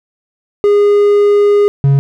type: tone pair in turn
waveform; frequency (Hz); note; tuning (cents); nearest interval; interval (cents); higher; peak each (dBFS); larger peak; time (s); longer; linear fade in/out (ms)
triangle; 410 / 138.81; G#4 / C#3; -22 / +3; octave + perfect fifth; 1875; first; -4; neither; 0.64-1.68 / 1.84-1.99; first; 0
effects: none